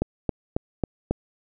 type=click train; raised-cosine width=2 ms; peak=-9 dBFS; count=5; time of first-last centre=0.02-1.11 s; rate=3.67 Hz; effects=none